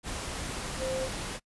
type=tone in noise; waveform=sine; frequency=523.3 Hz; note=C5; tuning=in tune; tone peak=-30 dBFS; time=0.78-1.09 s; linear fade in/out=50 ms; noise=pink; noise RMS=-36 dBFS; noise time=0.03-1.4 s; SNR=+3 dB; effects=noise-tail reverb RT60 0.1 s tail -24 dB re dry + resampled to 24000 Hz